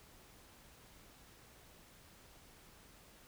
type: silence
effects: pink hiss -61 dBFS RMS until 3.27 s